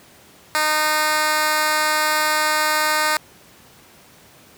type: tone with high-pass filter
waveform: 10% pulse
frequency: 306.8 Hz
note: D#4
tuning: 24 cents flat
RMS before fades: -19 dBFS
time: 0.55-3.17 s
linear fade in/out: 0 ms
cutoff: 860 Hz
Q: 0.66
effects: pink hiss -48 dBFS RMS until 4.57 s + high-pass 100 Hz 12 dB/octave